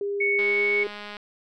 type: tone with pitch glide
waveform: sine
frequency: 403.3 to 409.2 Hz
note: G4 to G#4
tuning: +49 to -26 cents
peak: -25 dBFS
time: 0.01-0.87 s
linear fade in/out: 2 ms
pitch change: +25 cents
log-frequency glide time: 0.4-0.74 s
type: tone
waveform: sine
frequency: 2217 Hz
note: C#7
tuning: in tune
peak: -21 dBFS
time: 0.2-0.84 s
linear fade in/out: 10 ms
type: click train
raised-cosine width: 0.3 ms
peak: -22 dBFS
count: 162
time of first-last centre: 0.39-1.168 s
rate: 207 Hz
effects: none